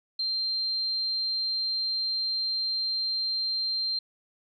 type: tone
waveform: sine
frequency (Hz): 4160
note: C8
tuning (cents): -11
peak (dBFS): -26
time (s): 0.19-3.99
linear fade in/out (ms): 5
effects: none